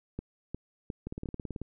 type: two click trains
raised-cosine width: 3 ms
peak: -22 / -24 dBFS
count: 4 / 11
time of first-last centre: 0.19-1.258 / 1.07-1.616 s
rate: 2.81 / 18.3 Hz
effects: none